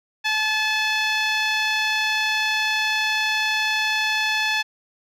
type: tone with band-pass filter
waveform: 10% pulse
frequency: 864 Hz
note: A5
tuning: 32 cents flat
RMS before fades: -22 dBFS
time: 0.24-4.63 s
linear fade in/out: 20 ms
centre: 2000 Hz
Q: 0.78
effects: none